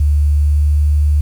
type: tone with pitch glide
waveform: sine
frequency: 73.42 to 73.97 Hz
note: D2 to D2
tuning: 0 to +13 cents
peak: -9 dBFS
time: 0-1.21 s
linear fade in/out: 5 ms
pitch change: +13 cents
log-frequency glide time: 0.37-0.72 s
effects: 7-bit